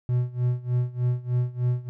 triangle tone with tremolo, 123.47 Hz, B2, in tune, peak -17 dBFS, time 0.09-1.89 s, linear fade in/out 0 ms, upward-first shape sine, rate 3.3 Hz, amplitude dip 90%, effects none

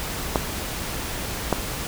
clicks, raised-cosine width 1 ms, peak -4 dBFS, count 2, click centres 0.358 / 1.527 s, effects added 60 Hz sine -37 dBFS peak until 1.87 s + pink hiss -30 dBFS RMS until 1.87 s

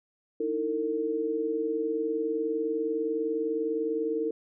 sine tone cluster, 303.8 / 323.7 / 453.6 Hz, D#4 / E4 / A#4, -41 / -31 / -47 cents, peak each -36 / -32 / -28 dBFS, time 0.4-4.31 s, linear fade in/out 5 ms, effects none

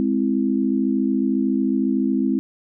sine chord, Ab augmented, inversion none, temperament equal, 207.7 / 261.6 / 329.6 Hz, Ab3 / C4 / E4, 0 / 0 / 0 cents, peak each -22 / -20 / -24 dBFS, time 0-2.39 s, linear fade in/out 0 ms, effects none

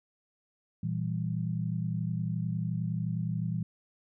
sine chord, E diminished, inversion second, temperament equal, 116.54 / 164.81 / 196 Hz, Bb2 / E3 / G3, 0 / 0 / 0 cents, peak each -33 / -32 / -37 dBFS, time 0.83-3.63 s, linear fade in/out 5 ms, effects none

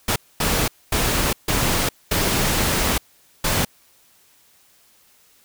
pink noise bursts at uneven times, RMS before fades -20 dBFS, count 6, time 0.08-0.16 / 0.4-0.68 / 0.92-1.33 / 1.48-1.89 / 2.11-2.98 / 3.44-3.65 s, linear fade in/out 5 ms, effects white hiss -56 dBFS RMS until 5.44 s

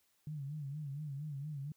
sine tone with vibrato, 145.1 Hz, D3, 21 cents flat, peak -39 dBFS, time 0.27-1.72 s, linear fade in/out 2 ms, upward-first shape sine, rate 4.3 Hz, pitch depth 110 cents each way, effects white hiss -75 dBFS RMS until 1.76 s

